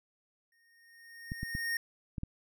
square tone with exponential growth, 1849 Hz, A#6, 15 cents flat, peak -30 dBFS, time 0.52-1.77 s, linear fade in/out 2 ms, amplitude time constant 270 ms
clicks, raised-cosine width 5 ms, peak -24 dBFS, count 5, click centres 1.319 / 1.431 / 1.551 / 2.182 / 2.234 s
effects none

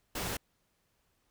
pink noise, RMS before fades -36 dBFS, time 0.15-0.37 s, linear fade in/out 5 ms, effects pink hiss -75 dBFS RMS until 1.3 s

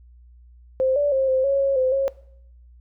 sine tone with pitch steps, 523 / 579 / 533 / 522 / 552 / 548 / 516 / 544 Hz, C5 / D5 / C5 / C5 / C#5 / C#5 / C5 / C#5, -1 / -25 / +32 / -4 / -7 / -20 / -24 / -33 cents, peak -17 dBFS, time 0.8-2.08 s, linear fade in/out 0 ms, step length 160 ms, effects noise-tail reverb RT60 0.7 s tail -20 dB re dry + added 60 Hz sine -46 dBFS peak until 2.8 s

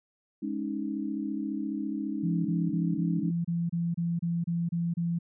sine chord, Ab suspended fourth, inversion none, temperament just, 207.7 / 276.9 / 311.5 Hz, Ab3 / Db4 / Eb4, 0 / -2 / +2 cents, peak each -34 / -34 / -34 dBFS, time 0.42-3.31 s, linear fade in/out 10 ms
sine tone bursts, 170 Hz, F3, 46 cents flat, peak -26 dBFS, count 12, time 2.23-5.189 s, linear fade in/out 10 ms, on 220 ms, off 29 ms
effects none

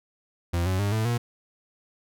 40% pulse tone with pitch steps, 86.2 / 93.46 / 101.33 / 109.87 / 119.12 Hz, F2 / F#2 / G#2 / A2 / A#2, -22 / +18 / -42 / -2 / +38 cents, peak -22 dBFS, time 0.53-1.18 s, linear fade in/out 10 ms, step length 130 ms, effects none

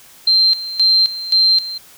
sine tone with tremolo, 4144 Hz, C8, 17 cents flat, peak -9 dBFS, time 0.27-1.78 s, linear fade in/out 5 ms, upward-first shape square, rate 1.9 Hz, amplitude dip 80%, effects white hiss -44 dBFS RMS until 1.97 s

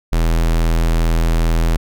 square tone, 41.2 Hz, E1, in tune, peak -13 dBFS, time 0.12-1.77 s, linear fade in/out 10 ms, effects none

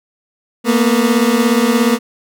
30% pulse beating tone pair, 226.6 / 243.6 Hz, A#3 / B3, -49 / -24 cents, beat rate 17 Hz, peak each -11 dBFS, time 0.64-1.99 s, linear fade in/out 50 ms, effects none

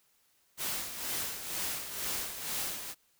white noise with tremolo, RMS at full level -34 dBFS, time 0.57-2.95 s, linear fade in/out 50 ms, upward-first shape sine, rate 2.1 Hz, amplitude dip 60%, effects white hiss -70 dBFS RMS until 3.19 s

